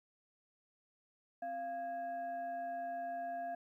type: tone with frequency modulation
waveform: sine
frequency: 693 Hz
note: F5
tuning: 14 cents flat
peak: -38 dBFS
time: 1.42-3.55 s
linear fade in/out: 5 ms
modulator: 956 Hz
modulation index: 0.38
effects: 13-bit